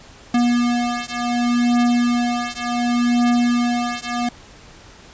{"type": "beating tone pair", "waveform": "square", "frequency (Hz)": [240.5, 241.18], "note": ["B3", "B3"], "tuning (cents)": [-46, -41], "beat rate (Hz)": 0.68, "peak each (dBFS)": -20, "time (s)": [0.34, 4.29], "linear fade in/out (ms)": 5, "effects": ["pink hiss -44 dBFS RMS until 5.13 s", "resampled to 16000 Hz"]}